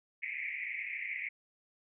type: band-pass noise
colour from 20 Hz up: pink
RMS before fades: -39 dBFS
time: 0.22-1.29 s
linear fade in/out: 10 ms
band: 2000 to 2400 Hz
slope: 96 dB/octave
effects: none